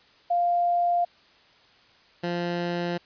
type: tone pair in turn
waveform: sine / 15% pulse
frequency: 698.5 / 173.87 Hz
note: F5 / F3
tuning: 0 / -7 cents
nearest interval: 2 octaves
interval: 2407 cents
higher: first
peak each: -20 / -20 dBFS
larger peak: neither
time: 0.3-1.05 / 2.23-2.98 s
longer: neither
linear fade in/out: 10 ms
effects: white hiss -57 dBFS RMS until 3.05 s + resampled to 11025 Hz